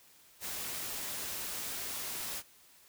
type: noise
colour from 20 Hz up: white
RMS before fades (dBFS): -39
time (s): 0.4-2.43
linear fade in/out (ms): 50
effects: white hiss -61 dBFS RMS until 2.88 s